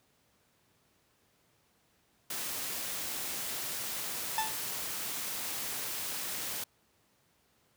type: noise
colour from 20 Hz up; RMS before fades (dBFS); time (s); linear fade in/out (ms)
white; -37; 2.3-6.64; 5
type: tone with exponential decay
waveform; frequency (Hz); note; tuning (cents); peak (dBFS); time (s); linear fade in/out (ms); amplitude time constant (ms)
40% pulse; 880; A5; 0; -25; 4.38-4.64; 1; 55
effects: pink hiss -70 dBFS RMS until 7.76 s + high-pass 80 Hz 12 dB/octave